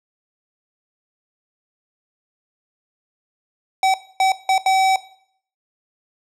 square tone bursts at uneven times, 764 Hz, G5, 45 cents flat, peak -14 dBFS, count 4, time 3.83-3.94 / 4.2-4.32 / 4.49-4.58 / 4.66-4.96 s, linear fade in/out 2 ms, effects noise-tail reverb RT60 0.6 s tail -17 dB re dry + low-pass 8000 Hz 12 dB/octave

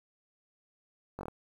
slowing click train, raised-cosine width 1 ms, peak -25 dBFS, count 5, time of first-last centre 1.19-1.283 s, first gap 20 ms, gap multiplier 1.1, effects 9-bit

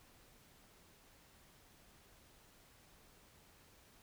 silence, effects pink hiss -65 dBFS RMS until 4.02 s

